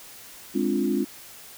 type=chord; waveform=sine; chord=D half-diminished seventh; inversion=second; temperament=equal; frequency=207.7 / 261.6 / 293.7 / 349.2 Hz; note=Ab3 / C4 / D4 / F4; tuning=0 / 0 / 0 / 0 cents; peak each=-27 dBFS; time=0.54-1.05 s; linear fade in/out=20 ms; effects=white hiss -45 dBFS RMS until 1.57 s